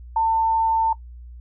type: tone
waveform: sine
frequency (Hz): 897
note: A5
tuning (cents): +33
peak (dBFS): -16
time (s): 0.16-0.93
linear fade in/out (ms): 5
effects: noise-tail reverb RT60 0.1 s tail -17 dB re dry + added 60 Hz sine -37 dBFS peak until 1.4 s